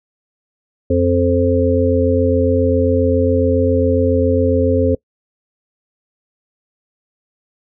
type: harmonic tone with a mistuned harmonic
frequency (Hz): 87.31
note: F2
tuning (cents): 0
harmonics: 1 / 3 / 5 / 6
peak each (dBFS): -17 / -17 / -17 / -17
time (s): 0.9-4.95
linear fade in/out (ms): 5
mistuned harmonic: 1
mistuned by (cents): +18
effects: noise-tail reverb RT60 0.1 s tail -23 dB re dry